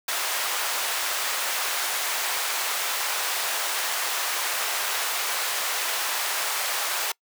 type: high-pass noise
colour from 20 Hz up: pink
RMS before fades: -27 dBFS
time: 0.08-7.12 s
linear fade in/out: 5 ms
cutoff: 820 Hz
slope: 12 dB/octave
effects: noise-tail reverb RT60 0.1 s tail -25 dB re dry + high-pass 400 Hz 12 dB/octave